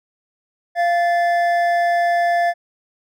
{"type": "tone pair together", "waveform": "triangle", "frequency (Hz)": [692, 1744.9], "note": ["F5", "A6"], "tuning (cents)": [-16, -15], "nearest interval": "octave + major third", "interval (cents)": 1601, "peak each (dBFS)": [-13, -22], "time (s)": [0.75, 2.54], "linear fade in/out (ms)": 50, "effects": []}